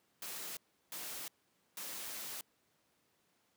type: noise bursts at uneven times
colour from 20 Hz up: white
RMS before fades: -44 dBFS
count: 3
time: 0.22-0.57 / 0.92-1.28 / 1.77-2.41 s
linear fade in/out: 2 ms
effects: pink hiss -75 dBFS RMS until 3.56 s + high-pass 150 Hz 12 dB/octave